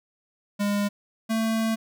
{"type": "tone pair in turn", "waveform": "square", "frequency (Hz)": [203.8, 223.4], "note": ["G#3", "A3"], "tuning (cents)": [-32, 27], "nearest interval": "major second", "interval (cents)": 159, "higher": "second", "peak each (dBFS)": -23, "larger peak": "neither", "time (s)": [[0.59, 0.89], [1.29, 1.76]], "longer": "second", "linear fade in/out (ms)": 20, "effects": []}